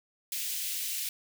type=high-pass noise; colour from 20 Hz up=white; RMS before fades=-34 dBFS; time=0.32-1.09 s; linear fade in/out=2 ms; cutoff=2300 Hz; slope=24 dB/octave; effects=none